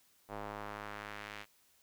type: tone with band-pass filter sweep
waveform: square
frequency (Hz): 52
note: G#1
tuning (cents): +3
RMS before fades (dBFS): -45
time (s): 0.28-1.46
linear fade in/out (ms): 50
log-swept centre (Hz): 780 to 2400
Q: 1.2
effects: white hiss -69 dBFS RMS until 1.82 s